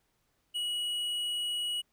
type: tone with tanh clipping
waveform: sine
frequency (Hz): 2916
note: F#7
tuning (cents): -26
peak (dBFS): -32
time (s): 0.54-1.82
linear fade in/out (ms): 20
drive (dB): 9
effects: pink hiss -75 dBFS RMS until 1.92 s